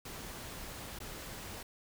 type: noise with dropouts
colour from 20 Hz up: pink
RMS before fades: -45 dBFS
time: 0.05-1.63 s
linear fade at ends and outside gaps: 5 ms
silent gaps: 0.989-1.001 s
effects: none

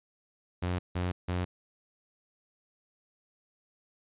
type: tone bursts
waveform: sawtooth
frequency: 89.6 Hz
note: F2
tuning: 45 cents sharp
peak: -25 dBFS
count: 3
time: 0.62-1.45 s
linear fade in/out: 10 ms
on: 170 ms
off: 160 ms
effects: resampled to 8000 Hz

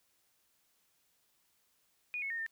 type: tone with pitch steps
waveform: sine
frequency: 2457 / 2194 / 1843 / 1806 Hz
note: D#7 / C#7 / A#6 / A6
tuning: -22 / -18 / -20 / +45 cents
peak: -35 dBFS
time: 2.14-2.464 s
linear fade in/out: 0 ms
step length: 81 ms
effects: white hiss -74 dBFS RMS until 2.51 s

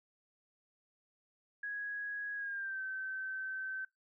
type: tone with pitch glide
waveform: sine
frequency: 1661 to 1540.8 Hz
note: G#6 to G6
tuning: 0 to -30 cents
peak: -37 dBFS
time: 1.63-3.85 s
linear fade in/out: 5 ms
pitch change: -130 cents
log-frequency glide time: 2.35-2.81 s
effects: noise-tail reverb RT60 0.2 s tail -24 dB re dry

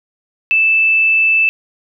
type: tone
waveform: sine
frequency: 2637 Hz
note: E7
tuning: in tune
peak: -9 dBFS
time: 0.51-1.49 s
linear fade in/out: 0 ms
effects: none

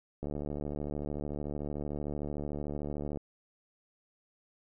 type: click train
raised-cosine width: 2 ms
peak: -24 dBFS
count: 217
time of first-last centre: 0.23-3.173 s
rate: 73.4 Hz
effects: none

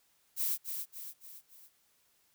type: noise with echo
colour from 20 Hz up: violet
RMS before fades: -32 dBFS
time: 0.36-0.58 s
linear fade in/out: 50 ms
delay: 280 ms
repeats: 4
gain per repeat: -6 dB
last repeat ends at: 1.7 s
effects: white hiss -71 dBFS RMS until 2.34 s

